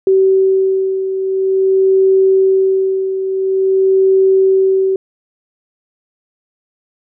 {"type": "beating tone pair", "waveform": "sine", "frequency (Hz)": [382.5, 382.98], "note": ["G4", "G4"], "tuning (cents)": [-42, -40], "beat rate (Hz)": 0.48, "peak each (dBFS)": [-10, -17], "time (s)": [0.07, 4.96], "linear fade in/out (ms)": 2, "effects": []}